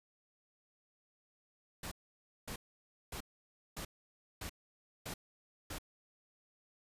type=noise bursts; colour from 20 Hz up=pink; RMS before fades=-43 dBFS; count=7; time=1.83-5.785 s; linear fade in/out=5 ms; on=85 ms; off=560 ms; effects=resampled to 32000 Hz